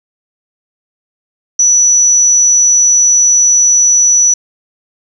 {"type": "tone", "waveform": "sine", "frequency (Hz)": 5920, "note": "F#8", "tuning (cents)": 0, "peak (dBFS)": -5, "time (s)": [1.59, 4.34], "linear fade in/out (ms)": 5, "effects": ["7-bit"]}